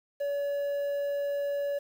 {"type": "tone with quantisation", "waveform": "triangle", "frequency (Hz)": 569, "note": "C#5", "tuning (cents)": 45, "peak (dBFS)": -26, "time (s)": [0.2, 1.79], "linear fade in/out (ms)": 10, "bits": 9, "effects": []}